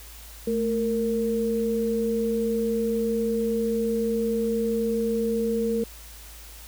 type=tone pair together; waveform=sine; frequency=220 / 461.9 Hz; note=A3 / A#4; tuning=0 / -16 cents; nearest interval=octave + minor second; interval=1284 cents; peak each=-26 / -24 dBFS; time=0.47-5.84 s; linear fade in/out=5 ms; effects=added 55 Hz sine -44 dBFS peak until 6.67 s + white hiss -46 dBFS RMS until 6.67 s